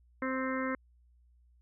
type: harmonic tone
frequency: 261.6 Hz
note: C4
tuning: in tune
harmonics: 1 / 2 / 4 / 5 / 6 / 7 / 8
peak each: -34 / -37 / -40 / -41 / -42 / -42 / -43 dBFS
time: 0.22-0.75 s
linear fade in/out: 2 ms
effects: added 60 Hz sine -61 dBFS peak until 1.61 s